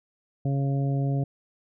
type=harmonic tone; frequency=138.2 Hz; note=C#3; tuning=5 cents flat; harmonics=1 / 2 / 3 / 4 / 5; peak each=-23 / -32 / -38 / -39 / -39 dBFS; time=0.45-1.24 s; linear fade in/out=5 ms; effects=none